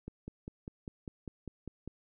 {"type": "click train", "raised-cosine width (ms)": 3, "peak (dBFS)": -28, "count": 10, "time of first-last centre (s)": [0.08, 1.876], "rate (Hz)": 5.01, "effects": []}